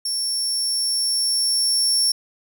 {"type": "tone with level ramp", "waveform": "30% pulse", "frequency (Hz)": 5460, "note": "F8", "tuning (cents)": -40, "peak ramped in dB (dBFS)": [-18, -12], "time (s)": [0.05, 2.12], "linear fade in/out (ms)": 5, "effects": []}